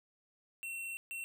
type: tone bursts at uneven times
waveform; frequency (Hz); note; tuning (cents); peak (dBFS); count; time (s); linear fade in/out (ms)
square; 2716; F7; -49; -40; 2; 0.63-0.97 / 1.11-1.24; 0
effects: none